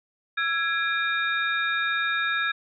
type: tone cluster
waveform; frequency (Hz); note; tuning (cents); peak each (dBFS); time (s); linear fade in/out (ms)
sine; 1339 / 1661 / 2394 / 3698; E6 / G#6 / D7 / A#7; +27 / 0 / +33 / -15; -29 / -25 / -32 / -32; 0.37-2.52; 10
effects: none